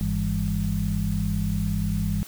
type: harmonic tone with a mistuned harmonic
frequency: 50.2 Hz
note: G1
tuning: 42 cents sharp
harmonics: 1 / 2 / 3 / 4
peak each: -28 / -28 / -28 / -28 dBFS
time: 0.01-2.23 s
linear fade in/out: 0 ms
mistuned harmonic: 3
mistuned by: +140 cents
effects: white hiss -44 dBFS RMS until 2.27 s